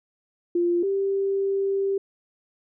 sine tone pair in turn, 347.4 / 392.5 Hz, F4 / G4, -9 / +2 cents, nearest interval major second, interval 211 cents, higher second, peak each -19 / -21 dBFS, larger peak first, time 0.55-0.83 / 0.83-1.98 s, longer second, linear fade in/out 5 ms, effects none

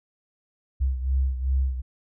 sine beating tone pair, 65.41 / 68.01 Hz, C2 / C#2, 0 / -32 cents, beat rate 2.6 Hz, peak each -22 / -28 dBFS, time 0.8-1.82 s, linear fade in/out 20 ms, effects none

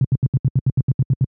sine tone bursts, 130.81 Hz, C3, in tune, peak -11 dBFS, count 12, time 0.01-1.244 s, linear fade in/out 2 ms, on 35 ms, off 74 ms, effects high-pass 80 Hz 12 dB/octave

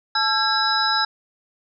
sine tone cluster, 870 / 1348 / 1623 / 3927 / 5080 Hz, A5 / E6 / G#6 / B7 / D#8, -20 / +38 / -40 / -11 / +35 cents, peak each -24 dBFS, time 0.15-1.05 s, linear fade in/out 5 ms, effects none

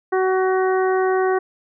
harmonic tone, 375.4 Hz, F#4, 25 cents sharp, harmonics 1 / 2 / 3 / 4 / 5, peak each -17 / -23 / -27 / -29 / -31 dBFS, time 0.12-1.39 s, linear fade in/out 10 ms, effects none

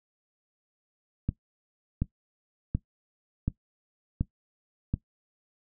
click train, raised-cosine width 5 ms, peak -14 dBFS, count 6, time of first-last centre 1.29-4.94 s, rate 1.37 Hz, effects noise-tail reverb RT60 0.1 s tail -17 dB re dry

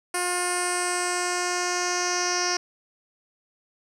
10% pulse tone with low-pass filter sweep, 356.8 Hz, F4, 37 cents sharp, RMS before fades -26 dBFS, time 0.14-2.57 s, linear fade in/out 5 ms, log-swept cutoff 9900 to 5600 Hz, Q 5.4, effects none

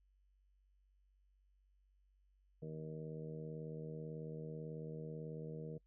harmonic tone, 78.2 Hz, D#2, 9 cents sharp, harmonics 2 / 3 / 4 / 5 / 6 / 7 / 8, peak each -46 / -55 / -57 / -56 / -49 / -62 / -60 dBFS, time 2.62-5.78 s, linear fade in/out 5 ms, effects noise-tail reverb RT60 0.1 s tail -25 dB re dry + added 48 Hz sine -70 dBFS peak until 5.86 s

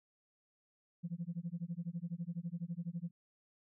sine tone with tremolo, 171.1 Hz, F3, 35 cents flat, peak -34 dBFS, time 1.03-3.11 s, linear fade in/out 20 ms, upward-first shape sine, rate 12 Hz, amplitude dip 100%, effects tanh soft clip ceiling -32 dBFS

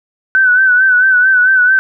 sine tone with vibrato, 1512 Hz, F#6, 37 cents sharp, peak -6 dBFS, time 0.35-1.79 s, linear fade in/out 0 ms, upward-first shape sine, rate 4.5 Hz, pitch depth 54 cents each way, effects none

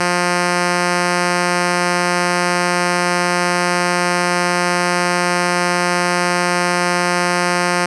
5% pulse tone, 176.8 Hz, F3, 22 cents sharp, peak -3 dBFS, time 0-7.86 s, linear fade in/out 5 ms, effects resampled to 24000 Hz

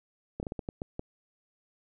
slowing click train, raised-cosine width 2 ms, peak -21 dBFS, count 8, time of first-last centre 0.4-0.994 s, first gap 29 ms, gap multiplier 1.35, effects none

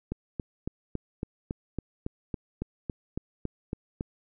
click train, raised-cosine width 3 ms, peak -18 dBFS, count 15, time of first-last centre 0.12-4.009 s, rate 3.6 Hz, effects none

